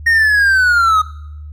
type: linear sweep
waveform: triangle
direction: down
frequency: 1864.7 to 1244.5 Hz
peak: -7 dBFS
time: 0.06-1.02 s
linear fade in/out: 10 ms
effects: noise-tail reverb RT60 0.8 s tail -19 dB re dry + added 75 Hz sine -28 dBFS peak until 1.52 s